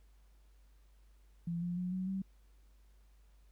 sine tone with pitch steps, 170 / 175.18 / 180.53 / 186.03 / 191.7 Hz, F3 / F3 / F#3 / F#3 / G3, -46 / +6 / -42 / +10 / -38 cents, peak -34 dBFS, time 1.47-2.22 s, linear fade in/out 5 ms, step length 150 ms, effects added 50 Hz sine -60 dBFS peak until 3.51 s + pink hiss -75 dBFS RMS until 3.51 s

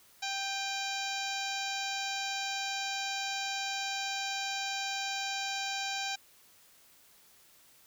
harmonic tone with a mistuned harmonic, 784 Hz, G5, in tune, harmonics 1 / 2 / 3 / 4 / 5 / 6 / 7 / 8 / 9, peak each -38 / -41 / -40 / -43 / -40 / -45 / -44 / -46 / -46 dBFS, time 0.22-6.16 s, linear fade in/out 10 ms, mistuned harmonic 3, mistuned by +44 cents, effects white hiss -61 dBFS RMS until 7.86 s

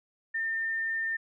sine tone, 1806 Hz, A6, 45 cents sharp, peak -28 dBFS, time 0.34-1.17 s, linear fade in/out 10 ms, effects none

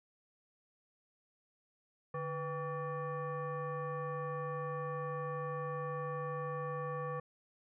sine tone with frequency modulation, 495.1 Hz, B4, 4 cents sharp, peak -36 dBFS, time 2.14-7.2 s, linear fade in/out 5 ms, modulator 643 Hz, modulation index 1.3, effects none

